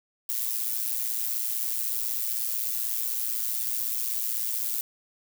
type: noise with amplitude modulation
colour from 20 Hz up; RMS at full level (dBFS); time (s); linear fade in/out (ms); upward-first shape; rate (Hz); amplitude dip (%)
violet; -26; 0.29-4.81; 2; sine; 116; 70
effects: none